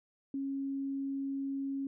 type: tone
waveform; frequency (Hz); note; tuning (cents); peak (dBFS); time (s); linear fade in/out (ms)
sine; 273.9; C#4; -21; -33; 0.34-1.87; 2
effects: none